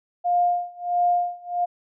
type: tone with tremolo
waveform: sine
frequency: 706 Hz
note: F5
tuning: 19 cents sharp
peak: -16 dBFS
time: 0.24-1.66 s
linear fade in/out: 20 ms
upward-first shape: sine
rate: 1.5 Hz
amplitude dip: 95%
effects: none